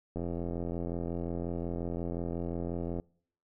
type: click train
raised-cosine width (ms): 2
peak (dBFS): -23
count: 244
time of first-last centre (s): 0.16-2.999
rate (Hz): 85.6
effects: noise-tail reverb RT60 0.6 s tail -26 dB re dry